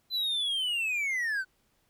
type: linear sweep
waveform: triangle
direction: down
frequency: 4056 to 1478 Hz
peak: -26 dBFS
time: 0.1-1.45 s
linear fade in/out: 50 ms
effects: pink hiss -71 dBFS RMS until 1.89 s